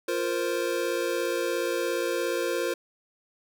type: chord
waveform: square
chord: F suspended fourth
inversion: none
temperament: equal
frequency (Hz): 349.2 / 466.2 / 523.3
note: F4 / Bb4 / C5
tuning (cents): 0 / 0 / 0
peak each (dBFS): -31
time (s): 0.08-2.74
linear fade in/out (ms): 5
effects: none